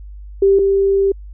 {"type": "tone pair in turn", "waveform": "sine", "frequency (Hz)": [392.7, 392.7], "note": ["G4", "G4"], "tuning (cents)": [3, 3], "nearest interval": "unison", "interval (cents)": 0, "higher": "neither", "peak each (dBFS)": [-8, -11], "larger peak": "first", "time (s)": [[0.42, 0.59], [0.59, 1.12]], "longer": "second", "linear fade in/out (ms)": 5, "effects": ["added 50 Hz sine -31 dBFS peak until 1.33 s"]}